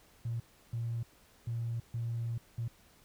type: tone bursts at uneven times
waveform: triangle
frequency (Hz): 116.54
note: A#2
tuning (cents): 0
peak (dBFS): -29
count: 5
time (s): 0.25-0.4 / 0.73-1.03 / 1.47-1.8 / 1.94-2.38 / 2.58-2.68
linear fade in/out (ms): 5
effects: tanh soft clip ceiling -30 dBFS + pink hiss -63 dBFS RMS until 3.04 s